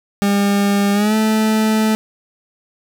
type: tone with pitch glide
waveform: 40% pulse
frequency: 201.1 to 218 Hz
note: G3 to A3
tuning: +44 to -16 cents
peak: -12 dBFS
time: 0.22-1.95 s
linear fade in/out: 0 ms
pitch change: +140 cents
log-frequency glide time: 0.93-1.15 s
effects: none